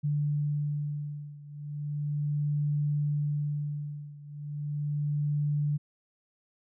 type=beating tone pair; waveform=sine; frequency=146.83 / 147.19 Hz; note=D3 / D3; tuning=0 / +4 cents; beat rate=0.36 Hz; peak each=-30 / -32 dBFS; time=0.03-5.78 s; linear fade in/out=20 ms; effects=none